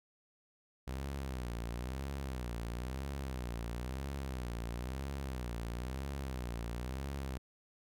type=tone with vibrato; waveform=sawtooth; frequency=63.2 Hz; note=B1; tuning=41 cents sharp; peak=-34 dBFS; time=0.87-7.38 s; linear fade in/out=10 ms; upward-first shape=sine; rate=1 Hz; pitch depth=160 cents each way; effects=none